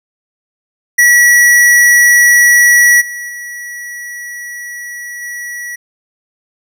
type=tone with level steps; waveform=square; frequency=1934 Hz; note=B6; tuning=37 cents flat; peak=-5 / -22 / -24 / -22 dBFS; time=0.98-5.76 s; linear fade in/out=10 ms; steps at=3 / 3.28 / 5.21 s; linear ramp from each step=20 ms; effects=none